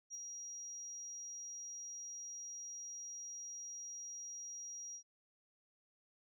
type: tone with ADSR envelope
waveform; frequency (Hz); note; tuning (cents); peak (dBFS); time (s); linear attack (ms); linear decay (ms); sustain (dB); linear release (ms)
sine; 5720; F8; +41; -39; 0.1-5.03; 51; 4; -5; 82
effects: tanh soft clip ceiling -40 dBFS